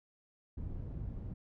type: low-pass noise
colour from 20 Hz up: white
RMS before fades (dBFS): -41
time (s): 0.57-1.34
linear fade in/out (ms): 10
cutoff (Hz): 110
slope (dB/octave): 12
effects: none